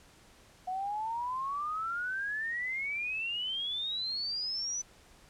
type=exponential sweep; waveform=sine; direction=up; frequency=728 to 6040 Hz; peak=-32 dBFS; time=0.67-4.82 s; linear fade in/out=10 ms; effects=pink hiss -59 dBFS RMS until 5.29 s + low-pass 10000 Hz 12 dB/octave